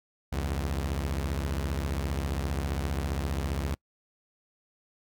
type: beating tone pair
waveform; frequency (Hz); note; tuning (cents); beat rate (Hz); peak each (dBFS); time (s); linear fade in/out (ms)
sawtooth; 67.7 / 82.7; C#2 / E2; -40 / +6; 15; -26 / -30; 0.32-3.75; 10
effects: noise-tail reverb RT60 0.1 s tail -26 dB re dry